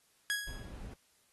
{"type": "tone with exponential decay", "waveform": "sawtooth", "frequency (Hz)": 1661.2, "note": "G#6", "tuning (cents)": 0, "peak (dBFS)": -25, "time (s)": [0.3, 0.74], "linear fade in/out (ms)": 0, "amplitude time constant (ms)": 95}
{"type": "noise", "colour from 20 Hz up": "brown", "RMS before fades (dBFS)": -45, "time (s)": [0.47, 0.94], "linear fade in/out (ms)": 5}
{"effects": ["white hiss -70 dBFS RMS until 1.32 s", "AAC 32 kbps"]}